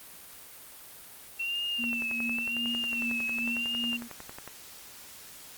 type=tone with vibrato; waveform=sine; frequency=2700 Hz; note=E7; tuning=41 cents sharp; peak=-29 dBFS; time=1.39-3.97 s; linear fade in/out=10 ms; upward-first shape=sine; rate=0.94 Hz; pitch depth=85 cents each way
type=tone with tremolo; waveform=sine; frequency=236.5 Hz; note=A#3; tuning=25 cents sharp; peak=-32 dBFS; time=1.78-4.09 s; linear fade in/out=20 ms; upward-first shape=triangle; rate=2.5 Hz; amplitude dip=80%
type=click train; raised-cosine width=0.5 ms; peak=-26 dBFS; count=30; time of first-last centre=1.84-4.476 s; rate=11 Hz
effects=white hiss -48 dBFS RMS until 5.57 s + Opus 32 kbps